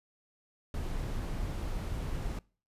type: noise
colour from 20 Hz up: brown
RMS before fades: -35 dBFS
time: 0.74-2.39 s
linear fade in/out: 2 ms
effects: noise-tail reverb RT60 0.4 s tail -24 dB re dry + resampled to 32000 Hz